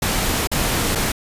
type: noise with dropouts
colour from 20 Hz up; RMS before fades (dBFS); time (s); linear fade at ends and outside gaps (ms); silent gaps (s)
pink; -20; 0.02-1.12; 5; 0.473-0.515 / 0.951-0.955
effects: resampled to 32000 Hz